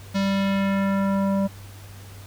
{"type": "tone with low-pass filter sweep", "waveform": "square", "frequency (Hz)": 196, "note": "G3", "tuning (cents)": 0, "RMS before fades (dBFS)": -22, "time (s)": [0.14, 1.48], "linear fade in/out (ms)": 20, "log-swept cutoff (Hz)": [5000, 730], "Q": 1.4, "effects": ["added 98 Hz sine -40 dBFS peak until 2.26 s", "pink hiss -47 dBFS RMS until 2.26 s"]}